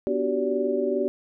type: tone cluster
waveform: sine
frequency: 248.3 / 295.1 / 365 / 387.2 / 575 Hz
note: B3 / D4 / F#4 / G4 / D5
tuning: +9 / +8 / -24 / -21 / -37 cents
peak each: -30 / -32 / -31 / -25 / -28 dBFS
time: 0.07-1.08 s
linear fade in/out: 0 ms
effects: none